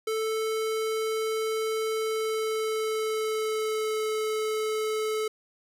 square tone with pitch glide, 440 to 433.4 Hz, A4 to A4, 0 to -26 cents, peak -27 dBFS, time 0.07-5.28 s, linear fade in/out 5 ms, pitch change -26 cents, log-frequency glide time 1.92-4.06 s, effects resampled to 32000 Hz + 10-bit

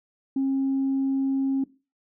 sine tone, 270 Hz, C#4, 45 cents flat, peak -20 dBFS, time 0.36-1.64 s, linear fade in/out 5 ms, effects noise-tail reverb RT60 0.3 s tail -19 dB re dry + tanh soft clip ceiling -18 dBFS

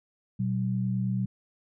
sine tone pair together, 121.06 / 190 Hz, B2 / F#3, -34 / +46 cents, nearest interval minor sixth, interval 780 cents, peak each -28 dBFS, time 0.39-1.26 s, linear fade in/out 10 ms, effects none

